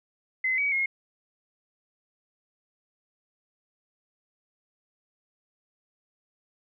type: tone with pitch steps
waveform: sine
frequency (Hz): 2046 / 2267 / 2154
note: C7 / C#7 / C7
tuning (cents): -39 / +38 / +50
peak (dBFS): -23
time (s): 0.44-0.86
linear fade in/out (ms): 5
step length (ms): 140
effects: none